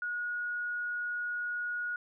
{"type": "tone", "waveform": "sine", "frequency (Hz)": 1449, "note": "F#6", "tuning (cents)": -37, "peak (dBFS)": -32, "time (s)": [0.02, 1.96], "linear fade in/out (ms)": 2, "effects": []}